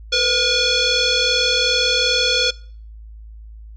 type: tone with frequency modulation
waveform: sine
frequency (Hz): 462.2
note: A#4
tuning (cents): -15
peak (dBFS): -14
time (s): 0.12-2.51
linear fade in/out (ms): 10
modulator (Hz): 967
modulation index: 5
effects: noise-tail reverb RT60 0.5 s tail -24 dB re dry + added 54 Hz sine -35 dBFS peak until 3.76 s